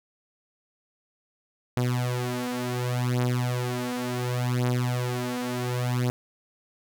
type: beating tone pair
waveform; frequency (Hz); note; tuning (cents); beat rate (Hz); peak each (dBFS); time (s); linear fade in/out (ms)
sawtooth; 123.47 / 124.16; B2 / B2; 0 / +10; 0.69; -24; 1.77-6.1; 0
effects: none